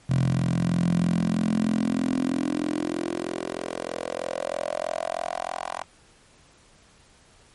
10% pulse tone with high-pass filter sweep, 43.14 Hz, F1, 20 cents flat, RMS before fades -26 dBFS, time 0.09-5.84 s, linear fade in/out 10 ms, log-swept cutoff 130 to 850 Hz, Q 5.4, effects pink hiss -56 dBFS RMS until 7.54 s + MP3 48 kbps

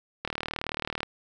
click train, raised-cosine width 0.3 ms, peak -14 dBFS, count 31, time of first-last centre 0.25-1.031 s, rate 38.4 Hz, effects none

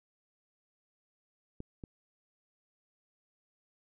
clicks, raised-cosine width 3 ms, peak -28 / -30 dBFS, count 2, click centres 1.604 / 1.838 s, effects none

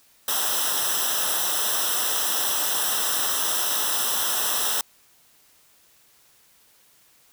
white noise with comb filter, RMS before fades -24 dBFS, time 0.28-4.81 s, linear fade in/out 2 ms, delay 0.44 ms, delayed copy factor -0.95, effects white hiss -58 dBFS RMS until 7.32 s

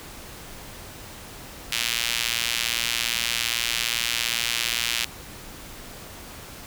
sawtooth tone with high-pass filter, 117.5 Hz, A#2, 14 cents sharp, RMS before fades -26 dBFS, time 1.72-5.05 s, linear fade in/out 5 ms, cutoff 2800 Hz, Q 1.5, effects pink hiss -41 dBFS RMS until 6.66 s

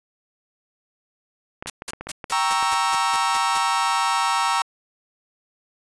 clicks, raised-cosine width 0.5 ms, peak -17 dBFS, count 8, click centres 1.625 / 1.66 / 1.821 / 1.934 / 2.01 / 2.07 / 2.242 / 2.627 s
white noise bursts, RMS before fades -28 dBFS, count 10, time 1.67-3.58 s, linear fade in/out 2 ms, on 29 ms, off 180 ms
40% pulse chord, G diminished seventh, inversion none, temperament equal, 784 / 932.3 / 1108.7 / 1318.5 Hz, G5 / Bb5 / Db6 / Fb6, 0 / 0 / 0 / 0 cents, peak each -26 / -22 / -25 / -24 dBFS, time 2.32-4.62 s, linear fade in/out 2 ms
effects resampled to 22050 Hz

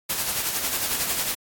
white noise with tremolo, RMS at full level -24 dBFS, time 0.09-1.35 s, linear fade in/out 10 ms, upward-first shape sine, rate 11 Hz, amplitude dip 45%, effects AAC 64 kbps

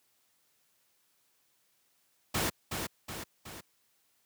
pink noise with echo, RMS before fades -30 dBFS, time 2.34-2.5 s, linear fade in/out 10 ms, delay 370 ms, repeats 3, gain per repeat -5 dB, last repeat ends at 3.61 s, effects white hiss -72 dBFS RMS until 4.25 s + high-pass 80 Hz 12 dB/octave

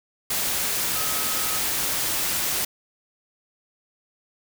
sine tone in noise, 1275 Hz, D#6, 42 cents sharp, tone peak -35 dBFS, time 0.95-1.59 s, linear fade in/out 5 ms, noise white, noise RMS -25 dBFS, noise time 0.3-2.65 s, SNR -13 dB, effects none

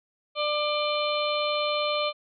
harmonic tone with a mistuned harmonic, 595 Hz, D5, 22 cents sharp, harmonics 1 / 2 / 4 / 5 / 6 / 7, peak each -27 / -30 / -33 / -34 / -35 / -35 dBFS, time 0.35-2.13 s, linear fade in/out 50 ms, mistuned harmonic 5, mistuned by +30 cents, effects none

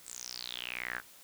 sawtooth tone with band-pass filter sweep, 61 Hz, B1, 21 cents flat, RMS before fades -41 dBFS, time 0.04-1.02 s, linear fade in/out 50 ms, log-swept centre 8500 to 1500 Hz, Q 7.4, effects white hiss -56 dBFS RMS until 1.23 s

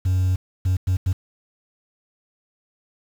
sine tone bursts at uneven times, 92.5 Hz, F#2, in tune, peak -14 dBFS, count 4, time 0.05-0.36 / 0.65-0.77 / 0.87-0.97 / 1.06-1.13 s, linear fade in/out 10 ms, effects tanh soft clip ceiling -16 dBFS + 7-bit

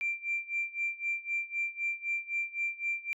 sine tone with tremolo, 2360 Hz, D7, 8 cents sharp, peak -27 dBFS, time 0.01-3.13 s, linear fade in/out 0 ms, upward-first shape sine, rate 3.9 Hz, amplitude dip 90%, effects tanh soft clip ceiling -23 dBFS

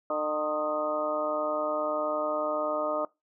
harmonic tone with a mistuned harmonic, 151.8 Hz, D#3, 42 cents flat, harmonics 2 / 3 / 4 / 5 / 6 / 7 / 8, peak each -37 / -39 / -29 / -42 / -39 / -38 / -33 dBFS, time 0.1-3.05 s, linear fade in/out 2 ms, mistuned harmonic 8, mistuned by +39 cents, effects noise-tail reverb RT60 0.2 s tail -21 dB re dry

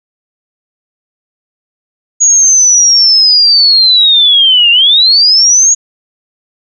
sine linear two-way sweep, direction down then up, 6730 to 2754 to 6730 Hz, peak -3 dBFS, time 2.2-5.75 s, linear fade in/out 20 ms, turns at 4.71 s, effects none

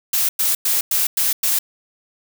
blue noise bursts, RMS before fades -18 dBFS, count 6, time 0.13-1.59 s, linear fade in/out 5 ms, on 160 ms, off 100 ms, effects none

